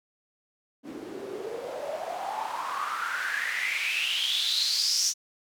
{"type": "noise with band-pass filter sweep", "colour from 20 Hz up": "white", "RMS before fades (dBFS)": -30, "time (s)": [0.83, 5.14], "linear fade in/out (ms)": 50, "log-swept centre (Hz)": [280, 6000], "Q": 7.8, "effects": []}